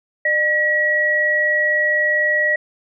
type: tone pair together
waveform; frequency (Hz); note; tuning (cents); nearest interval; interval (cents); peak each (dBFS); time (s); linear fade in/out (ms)
sine; 604 / 1917.6; D5 / A#6; +48 / +48; octave + minor sixth; 2000; -22 / -15; 0.25-2.56; 5
effects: none